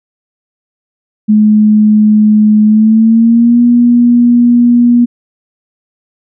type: tone with pitch glide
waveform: sine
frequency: 212.8 to 240.2 Hz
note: G#3 to B3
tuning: +42 to -48 cents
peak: -3 dBFS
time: 1.28-5.06 s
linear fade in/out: 20 ms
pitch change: +210 cents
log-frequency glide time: 2.65-3.61 s
effects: none